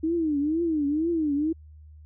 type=tone with vibrato; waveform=sine; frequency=311.1 Hz; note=D#4; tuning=in tune; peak=-22 dBFS; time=0.03-1.53 s; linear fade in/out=10 ms; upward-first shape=triangle; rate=2.1 Hz; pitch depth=190 cents each way; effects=added 76 Hz sine -45 dBFS peak until 2.05 s